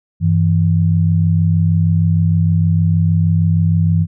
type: tone pair together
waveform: sine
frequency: 97 / 163.45 Hz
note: G2 / E3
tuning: -18 / -14 cents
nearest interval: major sixth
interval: 904 cents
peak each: -13 dBFS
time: 0.2-4.07 s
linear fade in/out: 50 ms
effects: none